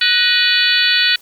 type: harmonic tone with a mistuned harmonic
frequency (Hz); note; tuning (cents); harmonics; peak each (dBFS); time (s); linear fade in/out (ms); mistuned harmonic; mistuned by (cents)
493.9; B4; 0; 3 / 4 / 5 / 6 / 7 / 8 / 9; -19 / -19 / -19 / -19 / -19 / -19 / -19; 0.01-1.16; 5; 4; -83
effects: white hiss -47 dBFS RMS until 1.21 s